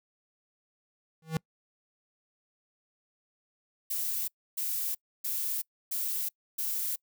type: tone with exponential growth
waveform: square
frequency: 160 Hz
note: D#3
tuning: 49 cents sharp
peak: -24 dBFS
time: 1.22-1.37 s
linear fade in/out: 2 ms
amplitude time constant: 31 ms
type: noise bursts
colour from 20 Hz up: violet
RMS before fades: -32 dBFS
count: 5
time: 3.9-6.96 s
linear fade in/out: 10 ms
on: 380 ms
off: 290 ms
effects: noise-tail reverb RT60 0.1 s tail -26 dB re dry